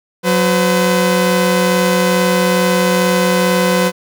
sawtooth tone pair together, 183 / 506.7 Hz, F#3 / B4, -19 / +44 cents, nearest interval octave + tritone, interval 1763 cents, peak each -10 dBFS, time 0.23-3.92 s, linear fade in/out 50 ms, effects none

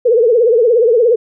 sine tone with vibrato, 466.3 Hz, A#4, 1 cent sharp, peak -7 dBFS, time 0.05-1.16 s, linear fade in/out 10 ms, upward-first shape triangle, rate 17 Hz, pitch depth 160 cents each way, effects none

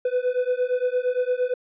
triangle beating tone pair, 495.4 / 504.1 Hz, B4 / B4, +5 / +35 cents, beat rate 8.7 Hz, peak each -22 dBFS, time 0.05-1.54 s, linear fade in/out 5 ms, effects resampled to 8000 Hz

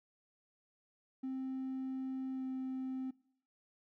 triangle tone with pitch glide, 262.8 to 261 Hz, C4 to C4, +8 to -4 cents, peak -34 dBFS, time 1.23-3.11 s, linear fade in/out 10 ms, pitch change -12 cents, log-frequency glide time 2.33-2.44 s, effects noise-tail reverb RT60 0.6 s tail -23 dB re dry + tanh soft clip ceiling -32 dBFS

